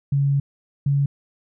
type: tone pair in turn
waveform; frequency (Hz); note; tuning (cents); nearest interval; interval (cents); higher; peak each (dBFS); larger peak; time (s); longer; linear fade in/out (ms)
sine; 140 / 140.66; C#3 / C#3; +18 / +26; unison; 8; second; -16; neither; 0.12-0.4 / 0.86-1.06; first; 5
effects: none